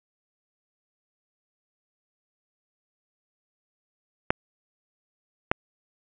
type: clicks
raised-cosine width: 0.5 ms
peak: -4 dBFS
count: 2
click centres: 4.305 / 5.515 s
effects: resampled to 8000 Hz + 7-bit